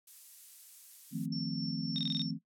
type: noise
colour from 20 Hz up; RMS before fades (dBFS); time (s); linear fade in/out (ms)
violet; -49; 0.07-1.26; 5
type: chord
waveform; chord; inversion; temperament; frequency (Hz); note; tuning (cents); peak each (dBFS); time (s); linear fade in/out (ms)
sine; F dominant seventh; third; equal with one note detuned; 155.56 / 174.61 / 221.5 / 261.6; Eb3 / F3 / A3 / C4; 0 / 0 / +12 / 0; -39; 1.11-2.39; 50
type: tone with tremolo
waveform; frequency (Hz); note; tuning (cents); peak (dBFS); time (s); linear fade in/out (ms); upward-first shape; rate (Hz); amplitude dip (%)
sine; 5420; E8; +47; -39; 1.32-2.31; 5; sine; 3.7; 35
type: tone bursts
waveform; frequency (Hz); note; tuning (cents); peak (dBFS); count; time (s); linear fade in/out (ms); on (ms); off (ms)
sine; 3691; A#7; -18; -31; 6; 1.96-2.218; 0; 23; 24
effects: noise-tail reverb RT60 0.1 s tail -17 dB re dry + low-pass 12000 Hz 12 dB/octave